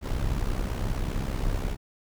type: noise with amplitude modulation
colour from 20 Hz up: brown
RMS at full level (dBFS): -25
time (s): 0.01-1.77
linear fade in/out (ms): 50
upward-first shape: sine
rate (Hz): 65.3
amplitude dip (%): 70
effects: none